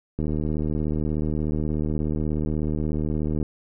click train, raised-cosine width 3 ms, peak -14 dBFS, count 249, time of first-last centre 0.19-3.428 s, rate 76.6 Hz, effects none

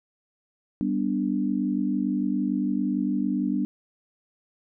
sine chord, G major, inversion none, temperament equal, 196 / 246.9 / 293.7 Hz, G3 / B3 / D4, 0 / 0 / 0 cents, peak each -27 dBFS, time 0.81-3.65 s, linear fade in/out 0 ms, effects none

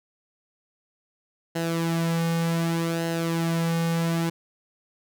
sawtooth tone with flanger, 166.3 Hz, E3, 16 cents sharp, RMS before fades -25 dBFS, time 1.55-4.3 s, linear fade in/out 10 ms, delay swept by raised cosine 0.85 to 3.05 ms, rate 0.66 Hz, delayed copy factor -0.6, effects none

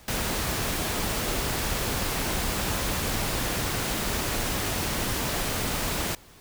pink noise, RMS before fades -28 dBFS, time 0.08-6.15 s, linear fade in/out 2 ms, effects pink hiss -52 dBFS RMS until 6.4 s

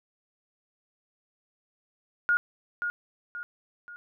sine tone with echo, 1430 Hz, F6, 41 cents sharp, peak -20 dBFS, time 2.29-2.37 s, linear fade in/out 0 ms, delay 530 ms, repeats 3, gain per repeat -7 dB, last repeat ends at 3.96 s, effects none

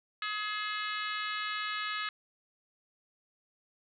harmonic tone with a mistuned harmonic, 422.4 Hz, G#4, 29 cents sharp, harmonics 3 / 4 / 5 / 6 / 7 / 8 / 9 / 10, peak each -37 / -39 / -41 / -43 / -44 / -45 / -46 / -47 dBFS, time 0.22-2.09 s, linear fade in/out 2 ms, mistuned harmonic 6, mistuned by +31 cents, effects none

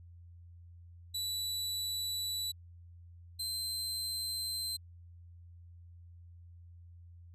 sawtooth tone pair in turn, 3951 / 4104 Hz, B7 / C8, 0 / -34 cents, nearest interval minor second, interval 66 cents, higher second, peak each -31 / -32 dBFS, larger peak first, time 1.14-2.52 / 3.39-4.77 s, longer neither, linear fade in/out 10 ms, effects added 86 Hz sine -51 dBFS peak until 7.34 s + resampled to 32000 Hz

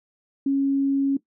sine tone, 275.2 Hz, C#4, 12 cents flat, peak -18 dBFS, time 0.46-1.17 s, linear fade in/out 5 ms, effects noise-tail reverb RT60 0.1 s tail -17 dB re dry

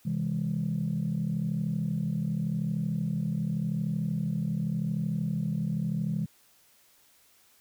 sine chord, C augmented, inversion none, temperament just, 130.81 / 163.52 / 204.4 Hz, C3 / E3 / G#3, 0 / -14 / -27 cents, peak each -33 / -29 / -31 dBFS, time 0.05-6.26 s, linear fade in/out 10 ms, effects tanh soft clip ceiling -20 dBFS + white hiss -62 dBFS RMS until 7.6 s

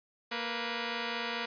5% pulse tone pair together, 232.3 / 489.1 Hz, A#3 / B4, -6 / -17 cents, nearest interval octave + minor second, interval 1289 cents, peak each -24 dBFS, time 0.31-1.46 s, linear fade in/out 10 ms, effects resampled to 11025 Hz + 10-bit

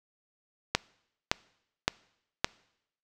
click train, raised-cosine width 0.2 ms, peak -5 dBFS, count 4, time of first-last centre 0.75-2.445 s, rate 1.77 Hz, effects noise-tail reverb RT60 0.8 s tail -24 dB re dry

